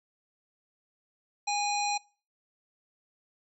harmonic tone, 822 Hz, G#5, 18 cents flat, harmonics 1 / 3 / 5 / 7 / 9, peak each -29 / -34 / -36 / -37 / -39 dBFS, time 1.47-1.98 s, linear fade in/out 10 ms, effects noise-tail reverb RT60 0.4 s tail -25 dB re dry

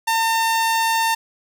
sawtooth tone, 905 Hz, A5, 48 cents sharp, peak -13 dBFS, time 0.07-1.15 s, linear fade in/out 10 ms, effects none

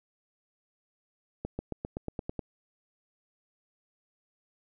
accelerating click train, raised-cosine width 2 ms, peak -20 dBFS, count 9, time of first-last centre 1.45-2.392 s, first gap 140 ms, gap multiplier 0.95, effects none

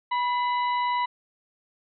harmonic tone with a mistuned harmonic, 979 Hz, B5, 15 cents flat, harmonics 1 / 2 / 3 / 4, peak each -23 / -33 / -40 / -40 dBFS, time 0.11-1.06 s, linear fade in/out 10 ms, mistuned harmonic 2, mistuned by +52 cents, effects none

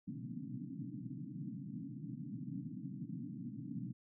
pink band-pass noise, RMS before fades -45 dBFS, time 0.07-3.93 s, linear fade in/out 10 ms, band 120 to 300 Hz, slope 96 dB/octave, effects none

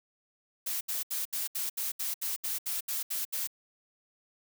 blue noise bursts, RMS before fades -33 dBFS, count 13, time 0.66-3.474 s, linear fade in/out 10 ms, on 150 ms, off 72 ms, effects none

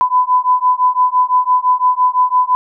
sine beating tone pair, 1000 / 1005.9 Hz, B5 / B5, +21 / +31 cents, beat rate 5.9 Hz, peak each -13 dBFS, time 0.01-2.55 s, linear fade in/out 0 ms, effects none

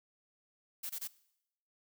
blue noise bursts, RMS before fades -40 dBFS, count 3, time 0.83-1.077 s, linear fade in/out 10 ms, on 67 ms, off 23 ms, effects noise-tail reverb RT60 0.8 s tail -20 dB re dry

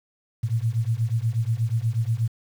sine beating tone pair, 110 / 118.3 Hz, A2 / A#2, 0 / +26 cents, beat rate 8.3 Hz, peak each -24 dBFS, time 0.43-2.28 s, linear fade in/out 10 ms, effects 8-bit

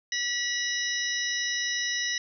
harmonic tone with a mistuned harmonic, 971 Hz, B5, 30 cents flat, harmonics 2 / 3 / 4 / 5 / 6, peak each -30 / -36 / -34 / -34 / -34 dBFS, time 0.12-2.18 s, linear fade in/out 2 ms, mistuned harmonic 5, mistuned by +120 cents, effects none

